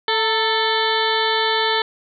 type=harmonic tone with a mistuned harmonic; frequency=440 Hz; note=A4; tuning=in tune; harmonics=1 / 2 / 3 / 4 / 5 / 7 / 8 / 9 / 10; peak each=-23 / -22 / -27 / -24 / -29 / -26 / -26 / -28 / -31 dBFS; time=0.08-1.82 s; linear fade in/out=2 ms; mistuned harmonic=2; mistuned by=+47 cents; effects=none